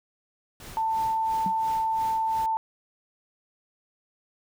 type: noise with tremolo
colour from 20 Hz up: pink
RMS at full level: -42 dBFS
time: 0.6-2.46 s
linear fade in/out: 2 ms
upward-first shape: sine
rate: 2.9 Hz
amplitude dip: 85%
type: tone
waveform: sine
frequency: 890 Hz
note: A5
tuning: 20 cents sharp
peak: -23 dBFS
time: 0.77-2.57 s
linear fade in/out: 0 ms
type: tone with exponential decay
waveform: sine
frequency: 188.3 Hz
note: F#3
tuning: 31 cents sharp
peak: -25 dBFS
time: 1.46-1.56 s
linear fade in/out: 2 ms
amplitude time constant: 21 ms
effects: none